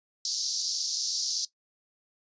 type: band-pass noise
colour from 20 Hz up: pink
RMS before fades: -31 dBFS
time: 0.25-1.45 s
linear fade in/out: 2 ms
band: 4500 to 6200 Hz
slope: 48 dB/octave
effects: noise-tail reverb RT60 0.1 s tail -17 dB re dry + resampled to 16000 Hz